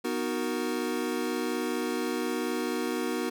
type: chord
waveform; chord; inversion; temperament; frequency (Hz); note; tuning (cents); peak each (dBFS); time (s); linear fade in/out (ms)
square; B major seventh; none; equal; 246.9 / 311.1 / 370 / 466.2; B3 / D#4 / F#4 / A#4; 0 / 0 / 0 / 0; -34 / -35 / -34 / -36; 0.04-3.3; 10
effects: none